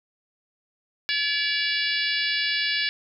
harmonic tone with a mistuned harmonic, 571 Hz, D5, 49 cents flat, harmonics 3 / 4 / 5 / 6 / 7 / 8 / 9, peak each -28 / -29 / -30 / -31 / -31 / -32 / -33 dBFS, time 1.09-2.89 s, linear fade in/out 0 ms, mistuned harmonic 4, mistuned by +17 cents, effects none

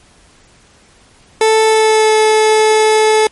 30% pulse tone with pitch glide, 440 to 433.7 Hz, A4 to A4, 0 to -25 cents, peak -5 dBFS, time 1.41-3.27 s, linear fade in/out 2 ms, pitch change -25 cents, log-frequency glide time 1.63-2.15 s, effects pink hiss -47 dBFS RMS until 3.31 s + MP3 48 kbps

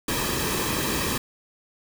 pink noise with comb filter, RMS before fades -26 dBFS, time 0.08-1.18 s, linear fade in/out 5 ms, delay 1.4 ms, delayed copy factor -0.6, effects none

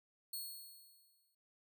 5% pulse tone with exponential decay, 4339 Hz, C#8, 38 cents flat, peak -33 dBFS, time 0.33-1.35 s, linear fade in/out 5 ms, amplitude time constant 220 ms, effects none

